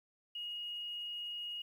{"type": "tone", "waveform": "sine", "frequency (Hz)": 2876, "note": "F#7", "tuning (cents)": -50, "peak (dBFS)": -39, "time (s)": [0.35, 1.62], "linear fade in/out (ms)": 5, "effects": ["11-bit"]}